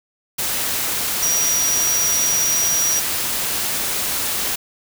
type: tone in noise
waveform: sine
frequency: 5770 Hz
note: F#8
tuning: 44 cents flat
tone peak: -17 dBFS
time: 1.22-3 s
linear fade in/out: 10 ms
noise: white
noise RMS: -22 dBFS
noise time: 0.38-4.56 s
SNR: +2 dB
effects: none